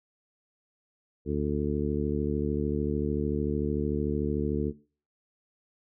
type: harmonic tone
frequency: 73.42 Hz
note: D2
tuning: in tune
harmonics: 1 / 2 / 3 / 4 / 5 / 6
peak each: -33 / -33 / -33 / -33 / -33 / -33 dBFS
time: 1.25-4.73 s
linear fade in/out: 50 ms
effects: noise-tail reverb RT60 0.4 s tail -20 dB re dry